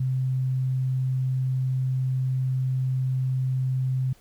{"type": "tone", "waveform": "sine", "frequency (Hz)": 130, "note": "C3", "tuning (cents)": -11, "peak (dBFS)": -22, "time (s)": [0, 4.13], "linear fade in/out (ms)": 5, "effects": ["pink hiss -58 dBFS RMS until 4.2 s"]}